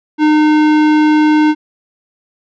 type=tone with tanh clipping; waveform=sine; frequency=305 Hz; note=D#4; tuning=34 cents flat; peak=-9 dBFS; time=0.18-1.55 s; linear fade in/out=50 ms; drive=18 dB; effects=none